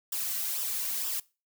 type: noise with flanger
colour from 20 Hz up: blue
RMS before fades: -32 dBFS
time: 0.12-1.2 s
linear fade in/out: 5 ms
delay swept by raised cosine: 0.46 to 2.36 ms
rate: 2.1 Hz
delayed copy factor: -0.55
effects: noise-tail reverb RT60 0.3 s tail -22 dB re dry